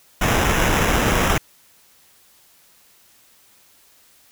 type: noise with sample-and-hold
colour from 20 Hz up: pink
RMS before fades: -18 dBFS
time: 0.21-1.38 s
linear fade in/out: 5 ms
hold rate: 4410 Hz
effects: white hiss -54 dBFS RMS until 4.31 s